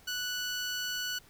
15% pulse tone, 1480 Hz, F#6, in tune, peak -26 dBFS, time 0.07-1.19 s, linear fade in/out 10 ms, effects pink hiss -59 dBFS RMS until 1.29 s

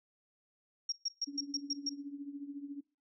sine tone bursts, 5580 Hz, F8, 2 cents flat, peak -31 dBFS, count 7, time 0.89-1.894 s, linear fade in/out 5 ms, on 32 ms, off 130 ms
sine tone with tremolo, 283.7 Hz, C#4, 40 cents sharp, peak -37 dBFS, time 1.27-2.81 s, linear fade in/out 10 ms, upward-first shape triangle, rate 14 Hz, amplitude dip 80%
effects noise-tail reverb RT60 0.3 s tail -22 dB re dry

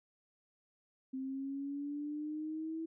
sine exponential sweep, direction up, 261.6 to 326.6 Hz, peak -37 dBFS, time 1.13-2.86 s, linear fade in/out 10 ms, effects none

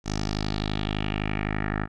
10% pulse tone with low-pass filter sweep, 51.8 Hz, G#1, 4 cents flat, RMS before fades -28 dBFS, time 0.04-1.88 s, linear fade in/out 50 ms, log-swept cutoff 6200 to 1600 Hz, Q 3.5, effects none

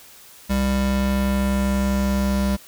square tone pair together, 66.1 / 198.28 Hz, C2 / G3, +18 / +20 cents, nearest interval octave + perfect fifth, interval 1902 cents, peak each -23 dBFS, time 0.49-2.57 s, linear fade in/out 20 ms, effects white hiss -46 dBFS RMS until 2.67 s

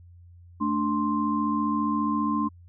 sine tone cluster, 219.1 / 293.9 / 1050 Hz, A3 / D4 / C6, -7 / +1 / +6 cents, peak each -27 dBFS, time 0.6-2.49 s, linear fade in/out 20 ms, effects added 87 Hz sine -47 dBFS peak until 2.68 s

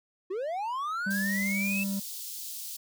triangle linear sweep, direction up, 350 to 2661 Hz, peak -28 dBFS, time 0.3-1.84 s, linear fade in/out 10 ms
triangle tone, 197.8 Hz, G3, 16 cents sharp, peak -27 dBFS, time 1.06-2 s, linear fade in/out 10 ms
white high-pass noise, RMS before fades -39 dBFS, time 1.1-2.77 s, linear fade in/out 10 ms, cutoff 3700 Hz, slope 24 dB/octave
effects none

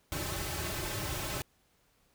pink noise with comb filter, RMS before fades -36 dBFS, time 0.12-1.42 s, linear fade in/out 0 ms, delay 4.2 ms, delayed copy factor -0.8, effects pink hiss -70 dBFS RMS until 2.14 s

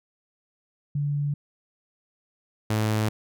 sine / sawtooth tone pair in turn, 144.5 / 108.25 Hz, D3 / A2, -28 / -28 cents, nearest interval perfect fourth, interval 500 cents, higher first, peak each -23 / -18 dBFS, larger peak second, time 0.95-1.34 / 2.7-3.09 s, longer neither, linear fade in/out 5 ms, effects none

